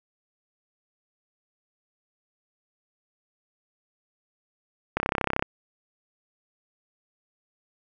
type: click train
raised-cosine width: 0.5 ms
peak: -8 dBFS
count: 16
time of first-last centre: 4.97-5.425 s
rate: 33 Hz
effects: none